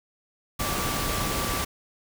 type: tone in noise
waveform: sine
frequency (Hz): 1162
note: D6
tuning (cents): -19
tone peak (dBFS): -34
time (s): 0.59-1.65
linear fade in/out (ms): 10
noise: pink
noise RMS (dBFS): -28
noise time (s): 0.59-1.65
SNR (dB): -9
effects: none